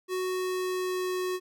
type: tone with pitch glide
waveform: square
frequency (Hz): 370 to 367.2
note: F#4 to F#4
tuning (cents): 0 to -13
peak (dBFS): -29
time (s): 0.08-1.4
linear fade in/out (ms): 50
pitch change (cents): -13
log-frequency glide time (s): 0.22-1.13
effects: none